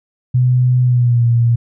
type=tone with pitch glide; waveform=sine; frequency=125.6 to 117.87 Hz; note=B2 to A#2; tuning=+30 to +20 cents; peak=-9 dBFS; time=0.34-1.56 s; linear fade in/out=10 ms; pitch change=-110 cents; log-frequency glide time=0.82-1.26 s; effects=none